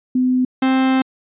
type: tone pair in turn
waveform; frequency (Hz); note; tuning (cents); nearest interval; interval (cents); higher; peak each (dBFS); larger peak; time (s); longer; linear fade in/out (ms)
sine / 45% pulse; 254 / 262.4; B3 / C4; +49 / +5; minor second; 56; second; -13 / -13; neither; 0.15-0.45 / 0.62-1.02; second; 5
effects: resampled to 8000 Hz